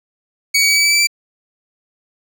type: tone with pitch steps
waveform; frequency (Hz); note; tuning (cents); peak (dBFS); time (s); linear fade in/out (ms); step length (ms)
20% pulse; 2248 / 2262 / 2277 / 2291 / 2306 / 2321 / 2335; C#7 / C#7 / C#7 / D7 / D7 / D7 / D7; +24 / +34 / +46 / -44 / -32 / -21 / -11; -6; 0.54-1.072; 10; 76
effects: none